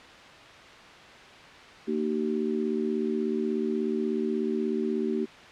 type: harmonic tone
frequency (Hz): 76.5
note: D#2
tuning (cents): -29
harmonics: 3 / 4 / 5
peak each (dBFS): -29 / -32 / -29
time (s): 1.87-5.26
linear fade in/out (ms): 20
effects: white hiss -47 dBFS RMS until 5.51 s + low-pass 3000 Hz 12 dB/octave